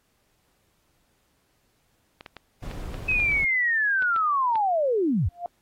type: clicks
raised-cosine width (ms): 0.3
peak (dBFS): -23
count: 11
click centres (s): 2.209 / 2.262 / 2.367 / 2.713 / 2.943 / 3.115 / 3.2 / 3.318 / 4.023 / 4.162 / 4.556
type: noise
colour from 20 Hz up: brown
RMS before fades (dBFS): -34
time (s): 2.62-3.45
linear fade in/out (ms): 10
type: linear sweep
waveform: sine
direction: down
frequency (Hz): 2567 to 62.1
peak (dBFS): -20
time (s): 3.08-5.29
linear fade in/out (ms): 10
type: tone with exponential growth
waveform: sine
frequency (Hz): 698.5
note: F5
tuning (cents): 0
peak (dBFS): -24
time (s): 5.29-5.46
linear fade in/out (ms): 1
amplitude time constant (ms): 35
effects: pink hiss -69 dBFS RMS until 5.61 s + AAC 48 kbps